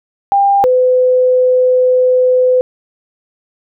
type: tone pair in turn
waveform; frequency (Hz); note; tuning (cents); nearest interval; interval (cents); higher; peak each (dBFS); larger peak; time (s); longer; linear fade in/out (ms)
sine; 798 / 506.1; G5 / B4; +31 / +42; minor sixth; 789; first; -7; neither; 0.32-0.64 / 0.64-2.61; second; 0
effects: none